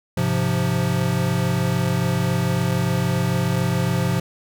square chord, F minor, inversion first, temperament equal, 103.83 / 130.81 / 174.61 Hz, Ab2 / C3 / F3, 0 / 0 / 0 cents, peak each -26 / -23 / -23 dBFS, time 0.17-4.2 s, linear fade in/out 5 ms, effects none

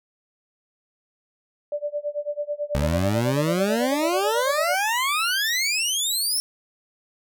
sine tone with tremolo, 587.3 Hz, D5, in tune, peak -22 dBFS, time 1.72-4.75 s, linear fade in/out 2 ms, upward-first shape sine, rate 9.1 Hz, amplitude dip 95%
20% pulse exponential sweep, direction up, 67.7 to 5460 Hz, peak -16 dBFS, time 2.75-6.4 s, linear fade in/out 0 ms
effects none

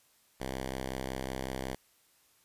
5% pulse tone, 65.41 Hz, C2, in tune, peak -24 dBFS, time 0.4-1.75 s, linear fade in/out 5 ms, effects white hiss -67 dBFS RMS until 2.44 s + resampled to 32000 Hz

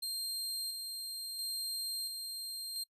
sawtooth tone with tremolo, 4186 Hz, C8, in tune, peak -33 dBFS, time 0.02-2.84 s, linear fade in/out 10 ms, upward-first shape square, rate 0.73 Hz, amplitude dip 35%, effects noise-tail reverb RT60 0.1 s tail -25 dB re dry + resampled to 32000 Hz

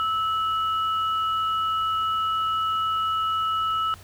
sine tone pair together, 1307 / 2924 Hz, E6 / F#7, -15 / -21 cents, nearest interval octave + major second, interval 1394 cents, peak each -22 / -33 dBFS, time 0-3.94 s, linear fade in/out 0 ms, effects added 93 Hz sine -48 dBFS peak until 4.03 s + pink hiss -49 dBFS RMS until 4.03 s

